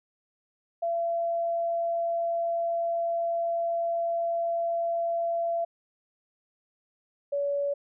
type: tone pair in turn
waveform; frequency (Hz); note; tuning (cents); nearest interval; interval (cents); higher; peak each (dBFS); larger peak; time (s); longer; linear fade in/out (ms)
sine; 677 / 567.8; E5 / C#5; +46 / +41; minor third; 305; first; -25; neither; 0.82-5.65 / 7.32-7.74; first; 10
effects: none